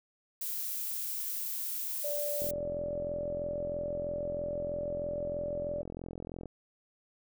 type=noise; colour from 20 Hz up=violet; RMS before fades=-36 dBFS; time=0.41-2.51 s; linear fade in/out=5 ms
type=tone; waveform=sine; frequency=583 Hz; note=D5; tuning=13 cents flat; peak=-33 dBFS; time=2.04-5.82 s; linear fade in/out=5 ms
type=click train; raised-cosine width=2 ms; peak=-28 dBFS; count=175; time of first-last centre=2.42-6.457 s; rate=43.1 Hz
effects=none